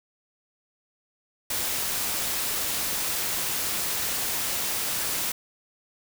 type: noise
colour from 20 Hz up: white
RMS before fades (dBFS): -28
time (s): 1.5-5.32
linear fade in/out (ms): 5
effects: none